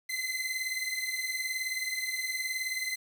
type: beating tone pair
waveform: sawtooth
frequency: 2040 / 2059 Hz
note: C7 / C7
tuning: -44 / -28 cents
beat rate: 19 Hz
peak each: -31 dBFS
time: 0.09-2.96 s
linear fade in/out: 10 ms
effects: 9-bit